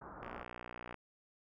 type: low-pass noise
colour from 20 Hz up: white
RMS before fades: -50 dBFS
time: 0.01-0.44 s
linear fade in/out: 10 ms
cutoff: 1400 Hz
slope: 48 dB/octave
type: click train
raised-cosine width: 0.5 ms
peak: -30 dBFS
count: 44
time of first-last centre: 0.23-0.943 s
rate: 60.3 Hz
effects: none